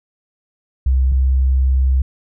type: tone pair in turn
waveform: sine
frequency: 65.1 / 65.55 Hz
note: C2 / C2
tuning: -8 / +4 cents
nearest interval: unison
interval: 12 cents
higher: second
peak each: -11 dBFS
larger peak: neither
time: 0.86-1.12 / 1.12-2.02 s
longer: second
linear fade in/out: 5 ms
effects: none